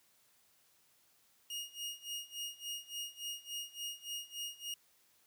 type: tone with tremolo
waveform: sawtooth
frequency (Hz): 2861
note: F7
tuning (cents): +41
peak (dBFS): -35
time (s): 1.5-4.74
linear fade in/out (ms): 2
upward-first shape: sine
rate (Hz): 3.5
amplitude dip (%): 90
effects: white hiss -70 dBFS RMS until 5.26 s + high-pass 60 Hz 12 dB/octave